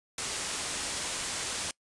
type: low-pass noise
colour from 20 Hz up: white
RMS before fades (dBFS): -35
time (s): 0.18-1.71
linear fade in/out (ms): 2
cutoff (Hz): 9700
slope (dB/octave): 48
effects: noise-tail reverb RT60 0.1 s tail -24 dB re dry + resampled to 24000 Hz